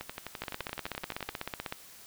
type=two click trains; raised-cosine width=0.3 ms; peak=-21 / -18 dBFS; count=16 / 22; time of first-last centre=0.01-1.292 / 0.42-1.724 s; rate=11.7 / 16.1 Hz; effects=white hiss -52 dBFS RMS until 2.06 s